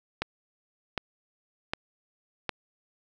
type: click train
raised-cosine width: 0.3 ms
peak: -12 dBFS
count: 4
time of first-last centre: 0.22-2.493 s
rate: 1.32 Hz
effects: none